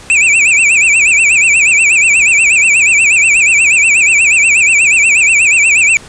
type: tone with vibrato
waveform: square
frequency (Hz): 2489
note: D#7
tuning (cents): 0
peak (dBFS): -6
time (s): 0.1-5.97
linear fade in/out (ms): 0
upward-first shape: sine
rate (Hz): 8.3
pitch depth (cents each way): 160
effects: pink hiss -34 dBFS RMS until 6.08 s + resampled to 22050 Hz